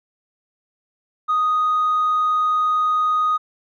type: tone with tanh clipping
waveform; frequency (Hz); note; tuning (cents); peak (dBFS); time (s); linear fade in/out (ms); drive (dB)
triangle; 1244.5; D#6; 0; -16; 1.28-3.38; 20; 5
effects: none